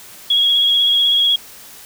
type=tone with vibrato; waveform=sine; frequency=3314 Hz; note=G#7; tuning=4 cents flat; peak=-11 dBFS; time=0.3-1.36 s; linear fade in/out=5 ms; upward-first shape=sine; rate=16 Hz; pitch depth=25 cents each way; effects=white hiss -39 dBFS RMS until 1.85 s